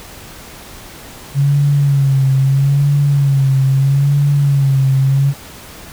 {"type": "tone with vibrato", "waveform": "sine", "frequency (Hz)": 138.59, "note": "C#3", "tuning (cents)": 0, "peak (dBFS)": -9, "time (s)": [1.34, 5.34], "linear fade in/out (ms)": 50, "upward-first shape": "sine", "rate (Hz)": 0.77, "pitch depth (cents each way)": 59, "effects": ["pink hiss -35 dBFS RMS until 5.92 s"]}